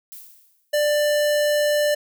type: noise with exponential decay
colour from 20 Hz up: violet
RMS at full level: -37 dBFS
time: 0.12-0.81 s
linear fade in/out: 0 ms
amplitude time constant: 150 ms
type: tone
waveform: square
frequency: 592 Hz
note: D5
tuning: 14 cents sharp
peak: -18 dBFS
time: 0.73-1.95 s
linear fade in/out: 10 ms
effects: none